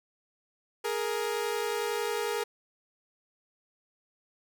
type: tone pair together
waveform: sawtooth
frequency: 416.6 / 467.6 Hz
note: G#4 / A#4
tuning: +5 / +5 cents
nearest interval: major second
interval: 200 cents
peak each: -28 / -28 dBFS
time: 0.84-2.44 s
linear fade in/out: 10 ms
effects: none